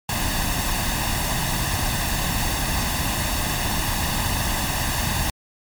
pink noise with comb filter, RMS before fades -23 dBFS, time 0.09-5.3 s, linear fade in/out 2 ms, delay 1.1 ms, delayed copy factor +0.65, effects MP3 96 kbps

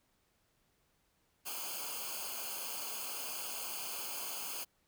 white noise with comb filter, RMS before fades -41 dBFS, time 1.45-4.65 s, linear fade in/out 20 ms, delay 0.53 ms, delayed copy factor -0.95, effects pink hiss -75 dBFS RMS until 4.87 s

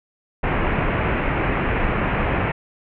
pink low-pass noise, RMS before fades -21 dBFS, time 0.43-2.52 s, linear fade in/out 10 ms, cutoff 2600 Hz, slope 48 dB/octave, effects none

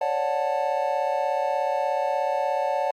triangle chord, D major seventh, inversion third, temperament just, 550.6 / 587.3 / 734.2 / 881 Hz, C#5 / D5 / F#5 / A5, -12 / 0 / -14 / +2 cents, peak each -26 dBFS, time 0.01-2.91 s, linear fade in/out 5 ms, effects Opus 48 kbps

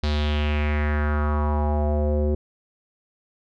square tone with low-pass filter sweep, 74.6 Hz, D2, 28 cents sharp, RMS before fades -22 dBFS, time 0.03-2.35 s, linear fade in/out 5 ms, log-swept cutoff 4300 to 430 Hz, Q 3.5, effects none

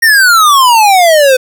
square exponential sweep, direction down, 1875 to 503 Hz, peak -4 dBFS, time 0.02-1.37 s, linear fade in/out 10 ms, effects none

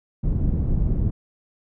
pink low-pass noise, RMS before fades -21 dBFS, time 0.23-1.11 s, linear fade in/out 10 ms, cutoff 170 Hz, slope 12 dB/octave, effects none

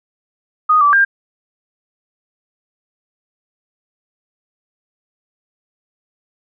sine tone with pitch steps, 1241 / 1159 / 1598 Hz, D#6 / D6 / G6, -5 / -23 / +33 cents, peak -8 dBFS, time 0.69-1.05 s, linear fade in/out 10 ms, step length 120 ms, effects none

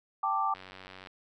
sine chord, G suspended second, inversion none, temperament just, 784 / 882 / 1176 Hz, G5 / A5 / D6, 0 / +4 / +2 cents, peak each -32 / -32 / -29 dBFS, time 0.23-0.54 s, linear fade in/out 5 ms
click train, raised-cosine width 0.3 ms, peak -30 dBFS, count 50, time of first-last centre 0.55-1.072 s, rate 93.9 Hz
effects none

